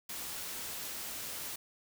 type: noise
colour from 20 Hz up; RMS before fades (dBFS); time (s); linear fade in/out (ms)
white; -41; 0.09-1.56; 5
effects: none